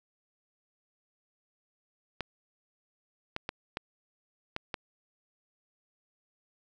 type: clicks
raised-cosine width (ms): 0.3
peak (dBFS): -17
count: 6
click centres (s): 2.207 / 3.364 / 3.491 / 3.771 / 4.564 / 4.742
effects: none